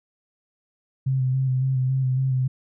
sine tone with vibrato, 130.81 Hz, C3, in tune, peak -19 dBFS, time 1.06-2.48 s, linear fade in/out 10 ms, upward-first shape square, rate 3.6 Hz, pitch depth 25 cents each way, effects none

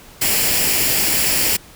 white noise with comb filter, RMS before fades -17 dBFS, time 0.21-1.57 s, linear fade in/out 10 ms, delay 0.4 ms, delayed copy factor +0.5, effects pink hiss -43 dBFS RMS until 1.75 s

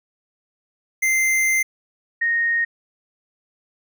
square / sine tone pair in turn, 2083 / 1859.3 Hz, C7 / A#6, -8 / -5 cents, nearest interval major second, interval 197 cents, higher first, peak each -17 dBFS, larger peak neither, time 1.02-1.63 / 2.21-2.65 s, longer first, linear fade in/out 10 ms, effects none

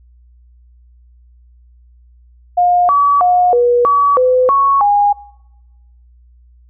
sine tone with pitch steps, 711 / 1141 / 719 / 483.8 / 1138 / 507 / 1108 / 818 Hz, F5 / C#6 / F#5 / B4 / C#6 / B4 / C#6 / G#5, +31 / +50 / -50 / -36 / +45 / +45 / -1 / -26 cents, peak -8 dBFS, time 2.57-5.13 s, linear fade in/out 10 ms, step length 320 ms, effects noise-tail reverb RT60 1.0 s tail -24 dB re dry + added 60 Hz sine -43 dBFS peak until 6.69 s

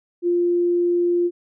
sine tone, 349.2 Hz, F4, in tune, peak -16 dBFS, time 0.22-1.31 s, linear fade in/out 50 ms, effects none

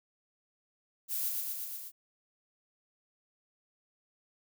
violet noise with echo, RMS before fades -34 dBFS, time 1.08-1.32 s, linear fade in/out 50 ms, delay 120 ms, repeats 5, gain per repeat -2 dB, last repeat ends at 1.92 s, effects none

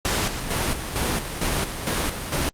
pink noise with tremolo, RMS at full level -23 dBFS, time 0.05-2.49 s, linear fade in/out 0 ms, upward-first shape square, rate 2.2 Hz, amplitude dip 55%, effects low-pass 12000 Hz 12 dB/octave + Opus 48 kbps

